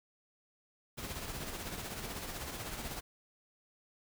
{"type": "noise with tremolo", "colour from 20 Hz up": "pink", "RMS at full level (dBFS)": -40, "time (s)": [0.97, 3.01], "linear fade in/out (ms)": 20, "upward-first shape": "sine", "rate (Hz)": 16, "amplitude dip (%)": 45, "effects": []}